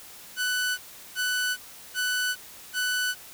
sawtooth tone bursts, 1493 Hz, F#6, 15 cents sharp, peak -21 dBFS, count 4, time 0.36-3.15 s, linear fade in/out 50 ms, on 420 ms, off 370 ms, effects white hiss -46 dBFS RMS until 3.33 s

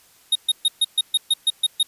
square tone bursts, 3729 Hz, A#7, in tune, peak -15 dBFS, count 10, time 0.32-1.83 s, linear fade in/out 5 ms, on 34 ms, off 130 ms, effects white hiss -54 dBFS RMS until 1.87 s + resampled to 32000 Hz

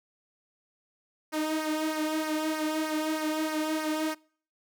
sawtooth tone with flanger, 311.1 Hz, D#4, in tune, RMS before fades -30 dBFS, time 1.32-4.15 s, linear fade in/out 20 ms, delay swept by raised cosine 0.26 to 2.76 ms, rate 3.2 Hz, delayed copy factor -0.65, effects noise-tail reverb RT60 0.5 s tail -25 dB re dry

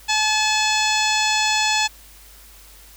harmonic tone, 860 Hz, A5, 40 cents flat, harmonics 1 / 2 / 3 / 4 / 5 / 6 / 7 / 8 / 9, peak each -22 / -26 / -23 / -25 / -26 / -29 / -32 / -28 / -31 dBFS, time 0.08-1.88 s, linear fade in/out 20 ms, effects added 50 Hz sine -47 dBFS peak until 2.96 s + white hiss -47 dBFS RMS until 2.96 s

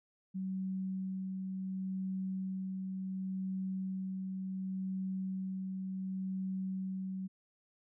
sine tone with tremolo, 189.2 Hz, F#3, 39 cents sharp, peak -34 dBFS, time 0.34-7.28 s, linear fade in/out 20 ms, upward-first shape sine, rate 0.69 Hz, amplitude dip 25%, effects none

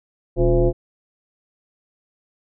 sine tone with frequency modulation, 196 Hz, G3, in tune, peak -13 dBFS, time 0.36-0.73 s, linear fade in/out 50 ms, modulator 159 Hz, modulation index 2.2, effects none

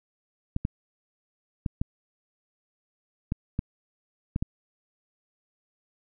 clicks, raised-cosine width 5 ms, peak -14 dBFS, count 8, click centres 0.564 / 0.651 / 1.662 / 1.815 / 3.321 / 3.591 / 4.361 / 4.425 s, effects none

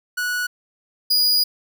45% pulse tone pair in turn, 1470 / 4902 Hz, F#6 / D#8, -12 / -27 cents, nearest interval octave + major sixth, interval 2085 cents, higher second, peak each -21 / -14 dBFS, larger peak second, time 0.17-0.47 / 1.1-1.44 s, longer second, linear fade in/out 10 ms, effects none

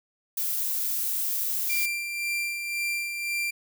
violet noise, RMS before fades -28 dBFS, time 0.37-1.86 s, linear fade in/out 5 ms
40% pulse tone with tremolo, 2368 Hz, D7, 14 cents sharp, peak -25 dBFS, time 1.69-3.51 s, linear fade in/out 10 ms, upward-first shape sine, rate 1.9 Hz, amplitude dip 45%
effects none

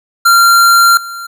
square tone with level steps, 1380 Hz, F6, 21 cents flat, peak -5 / -23 dBFS, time 0.25-1.27 s, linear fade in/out 10 ms, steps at 0.97 s, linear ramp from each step 2 ms, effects none

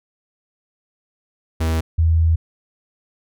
45% pulse / sine tone pair in turn, 80.6 / 81.63 Hz, E2 / E2, -38 / -16 cents, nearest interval unison, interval 22 cents, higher second, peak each -17 / -12 dBFS, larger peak second, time 1.6-1.81 / 1.98-2.36 s, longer second, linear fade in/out 10 ms, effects none

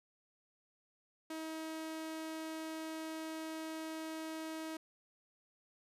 sawtooth tone, 318.5 Hz, D#4, 41 cents sharp, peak -37 dBFS, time 1.3-4.77 s, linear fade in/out 5 ms, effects resampled to 32000 Hz

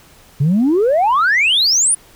sine exponential sweep, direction up, 132.8 to 10090 Hz, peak -9 dBFS, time 0.4-1.95 s, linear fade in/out 10 ms, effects tanh soft clip ceiling -8 dBFS + pink hiss -46 dBFS RMS until 2.15 s

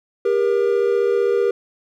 triangle tone pair together, 399.2 / 474.7 Hz, G4 / A#4, +32 / +31 cents, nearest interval minor third, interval 299 cents, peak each -16 dBFS, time 0.25-1.51 s, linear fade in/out 5 ms, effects none

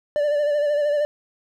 triangle tone with vibrato, 587.3 Hz, D5, in tune, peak -16 dBFS, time 0.16-1.05 s, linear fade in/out 0 ms, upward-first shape sine, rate 13 Hz, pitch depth 38 cents each way, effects none

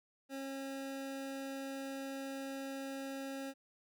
25% pulse tone, 271.4 Hz, C#4, 36 cents flat, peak -37 dBFS, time 0.29-3.54 s, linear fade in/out 50 ms, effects none

